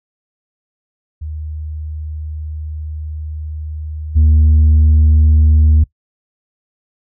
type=tone with level steps; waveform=sine; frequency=76.9 Hz; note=D#2; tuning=20 cents flat; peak=-22 / -4 dBFS; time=1.21-5.84 s; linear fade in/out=10 ms; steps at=4.15 s; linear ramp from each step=20 ms; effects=noise-tail reverb RT60 0.1 s tail -21 dB re dry + tanh soft clip ceiling -5 dBFS